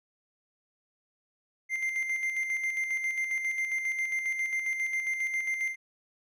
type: tone with tremolo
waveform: triangle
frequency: 2093 Hz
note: C7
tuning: in tune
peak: -25 dBFS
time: 1.69-5.76 s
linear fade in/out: 50 ms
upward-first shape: square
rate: 7.4 Hz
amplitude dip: 45%
effects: none